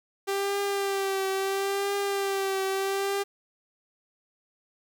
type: tone with vibrato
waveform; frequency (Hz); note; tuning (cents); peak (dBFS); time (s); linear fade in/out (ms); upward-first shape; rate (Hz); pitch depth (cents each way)
sawtooth; 392.8; G4; +4; -22; 0.27-3.24; 20; triangle; 0.74; 40
effects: 9-bit